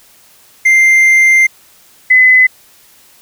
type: tone pair in turn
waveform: triangle / sine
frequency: 2093 / 2021 Hz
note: C7 / B6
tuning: 0 / +39 cents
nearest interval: minor second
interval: 61 cents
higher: first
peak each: -3 dBFS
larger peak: neither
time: 0.65-1.47 / 2.1-2.47 s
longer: first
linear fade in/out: 10 ms
effects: white hiss -45 dBFS RMS until 3.21 s